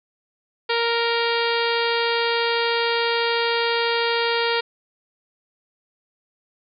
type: harmonic tone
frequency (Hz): 466.2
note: A#4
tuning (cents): 0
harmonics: 1 / 2 / 3 / 4 / 5 / 6 / 7 / 8 / 9 / 10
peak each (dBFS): -23 / -26 / -28 / -29 / -30 / -31 / -31 / -32 / -33 / -33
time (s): 0.69-4.61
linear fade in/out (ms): 10
effects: none